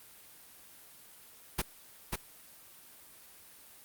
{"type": "noise with echo", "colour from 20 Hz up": "pink", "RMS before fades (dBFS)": -30, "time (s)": [1.58, 1.62], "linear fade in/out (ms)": 10, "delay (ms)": 540, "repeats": 1, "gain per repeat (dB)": -3, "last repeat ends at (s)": 2.16, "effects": ["white hiss -55 dBFS RMS until 3.84 s", "Opus 32 kbps"]}